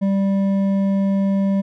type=tone with hard clipping; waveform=sine; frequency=196 Hz; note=G3; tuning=in tune; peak=-17 dBFS; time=0.01-1.62 s; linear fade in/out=20 ms; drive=7 dB; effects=none